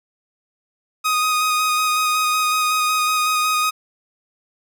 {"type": "tone with vibrato", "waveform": "sawtooth", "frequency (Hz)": 1247, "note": "D#6", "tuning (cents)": 3, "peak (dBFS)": -13, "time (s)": [1.04, 3.71], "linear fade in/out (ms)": 20, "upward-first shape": "square", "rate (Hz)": 5.4, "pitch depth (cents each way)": 12, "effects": []}